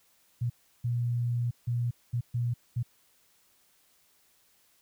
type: tone bursts at uneven times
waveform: sine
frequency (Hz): 120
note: B2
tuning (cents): -49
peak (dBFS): -26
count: 6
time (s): 0.41-0.5 / 0.84-1.51 / 1.67-1.91 / 2.13-2.21 / 2.34-2.54 / 2.76-2.83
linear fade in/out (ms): 10
effects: white hiss -66 dBFS RMS until 4.81 s